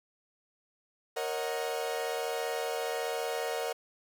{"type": "chord", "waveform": "40% pulse", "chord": "D# minor seventh", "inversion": "second", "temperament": "equal with one note detuned", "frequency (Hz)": [466.2, 547.4, 622.3, 740], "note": ["A#4", "C#5", "D#5", "F#5"], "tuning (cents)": [0, -22, 0, 0], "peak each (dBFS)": [-34, -38, -38, -37], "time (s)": [1.16, 3.73], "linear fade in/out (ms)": 10, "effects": []}